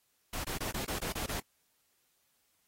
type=noise bursts; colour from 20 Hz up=pink; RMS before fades=-37 dBFS; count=8; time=0.33-1.399 s; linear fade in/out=5 ms; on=110 ms; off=27 ms; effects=white hiss -74 dBFS RMS until 2.67 s + AAC 48 kbps